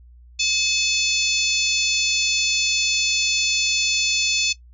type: harmonic tone with a mistuned harmonic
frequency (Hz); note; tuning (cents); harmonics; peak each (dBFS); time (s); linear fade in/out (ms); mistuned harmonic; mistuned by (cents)
875; A5; -10; 3 / 4 / 5 / 6 / 7 / 8; -24 / -25 / -26 / -27 / -27 / -28; 0.39-4.53; 10; 3; -38
effects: noise-tail reverb RT60 0.1 s tail -17 dB re dry + added 60 Hz sine -44 dBFS peak until 4.73 s